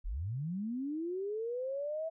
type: linear sweep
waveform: sine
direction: up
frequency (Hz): 30.87 to 657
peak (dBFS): -34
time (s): 0.04-2.1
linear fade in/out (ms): 20
effects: none